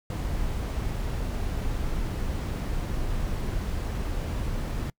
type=noise; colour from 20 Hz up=brown; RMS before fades=-29 dBFS; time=0.1-4.9 s; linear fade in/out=2 ms; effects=noise-tail reverb RT60 0.1 s tail -25 dB re dry